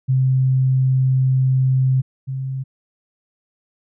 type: tone pair in turn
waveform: sine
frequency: 130.81 / 132.79 Hz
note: C3 / C3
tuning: 0 / +26 cents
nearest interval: unison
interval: 26 cents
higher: second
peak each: -13 / -22 dBFS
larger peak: first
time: 0.08-2.02 / 2.27-2.64 s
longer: first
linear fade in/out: 20 ms
effects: none